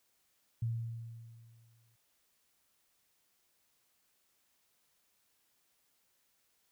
sine tone with exponential decay, 115.2 Hz, A#2, 20 cents flat, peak -30 dBFS, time 0.62-1.96 s, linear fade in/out 5 ms, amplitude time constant 290 ms, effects white hiss -75 dBFS RMS until 6.71 s

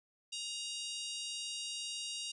harmonic tone, 942 Hz, A#5, 18 cents sharp, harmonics 3 / 4 / 5 / 6 / 7 / 8 / 9 / 10, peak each -43 / -45 / -47 / -49 / -50 / -51 / -52 / -53 dBFS, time 0.32-2.32 s, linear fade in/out 10 ms, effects none

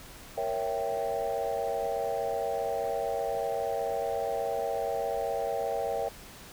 sine chord, A# diminished seventh, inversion none, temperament equal, 466.2 / 554.4 / 659.3 / 784 Hz, A#4 / C#5 / E5 / G5, 0 / 0 / 0 / 0 cents, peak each -33 dBFS, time 0.37-6.09 s, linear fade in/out 10 ms, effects tanh soft clip ceiling -21 dBFS + pink hiss -48 dBFS RMS until 6.52 s

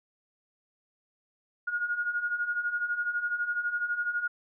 sine beating tone pair, 1426 / 1438 Hz, F6 / F#6, +36 / -50 cents, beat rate 12 Hz, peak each -34 / -29 dBFS, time 1.67-4.28 s, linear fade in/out 10 ms, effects none

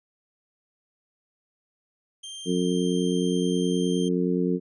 sawtooth tone, 3167 Hz, G7, 17 cents sharp, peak -33 dBFS, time 2.23-4.09 s, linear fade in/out 10 ms
harmonic tone, 89.6 Hz, F2, 45 cents sharp, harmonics 2 / 3 / 4 / 5, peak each -25 / -27 / -28 / -29 dBFS, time 2.45-4.6 s, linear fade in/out 50 ms
effects resampled to 24000 Hz

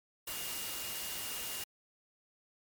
sine tone in noise, 2840 Hz, F7, 28 cents sharp, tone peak -47 dBFS, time 0.27-1.64 s, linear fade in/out 5 ms, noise white, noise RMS -40 dBFS, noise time 0.27-1.64 s, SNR -10 dB, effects MP3 96 kbps

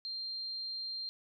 sine tone, 4180 Hz, C8, 2 cents flat, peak -37 dBFS, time 0.05-1.09 s, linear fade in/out 0 ms, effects none

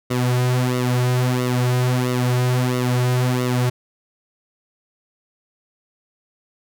sawtooth tone with flanger, 125.1 Hz, B2, 23 cents sharp, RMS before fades -19 dBFS, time 0.1-3.7 s, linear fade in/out 10 ms, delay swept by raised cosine 1.2 to 4.5 ms, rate 1.5 Hz, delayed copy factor -0.75, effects none

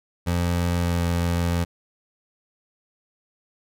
25% pulse tone with pitch glide, 87 to 86.05 Hz, F2 to F2, -6 to -25 cents, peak -17 dBFS, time 0.26-1.65 s, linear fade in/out 20 ms, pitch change -19 cents, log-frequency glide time 0.77-0.97 s, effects none

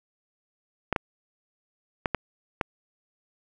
clicks, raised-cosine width 0.5 ms, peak -9 dBFS, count 5, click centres 0.927 / 0.962 / 2.058 / 2.147 / 2.612 s, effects none

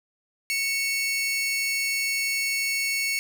sawtooth tone pair together, 2217 / 2703 Hz, C#7 / E7, 0 / +43 cents, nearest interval minor third, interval 343 cents, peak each -21 / -30 dBFS, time 0.5-3.19 s, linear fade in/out 0 ms, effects none

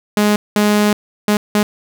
sawtooth tone bursts at uneven times, 208.6 Hz, G#3, 8 cents sharp, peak -7 dBFS, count 4, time 0.17-0.36 / 0.56-0.93 / 1.28-1.37 / 1.55-1.63 s, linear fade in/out 2 ms, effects none

